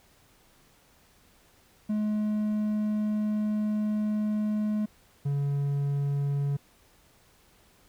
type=tone pair in turn; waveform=triangle; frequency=212 / 141.49 Hz; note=G#3 / C#3; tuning=+36 / +36 cents; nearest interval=perfect fifth; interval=700 cents; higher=first; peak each=-23 dBFS; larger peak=neither; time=1.89-4.86 / 5.25-6.57 s; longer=first; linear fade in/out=10 ms; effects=pink hiss -61 dBFS RMS until 7.88 s